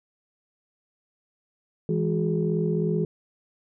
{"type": "tone cluster", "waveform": "sine", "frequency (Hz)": [164.1, 207, 367.1, 422.9], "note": ["E3", "G#3", "F#4", "G#4"], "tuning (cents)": [-8, -5, -14, 31], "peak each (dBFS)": [-24, -30, -29, -28], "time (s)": [1.89, 3.05], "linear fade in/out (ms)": 2, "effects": ["tanh soft clip ceiling -11 dBFS"]}